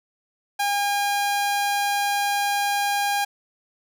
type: tone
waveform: sawtooth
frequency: 810 Hz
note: G#5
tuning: 43 cents flat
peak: -17 dBFS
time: 0.59-3.25 s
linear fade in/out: 10 ms
effects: none